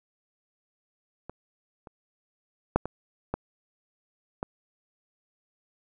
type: clicks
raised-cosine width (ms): 1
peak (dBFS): -24 / -30 / -6 / -18 / -14 / -16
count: 6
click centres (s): 1.296 / 1.872 / 2.76 / 2.856 / 3.34 / 4.429
effects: none